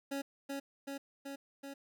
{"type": "tone with echo", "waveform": "25% pulse", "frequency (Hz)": 277.2, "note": "C#4", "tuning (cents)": 0, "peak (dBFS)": -32, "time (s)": [0.11, 0.22], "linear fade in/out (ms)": 10, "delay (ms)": 380, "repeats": 4, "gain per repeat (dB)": -2, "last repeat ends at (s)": 1.74, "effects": []}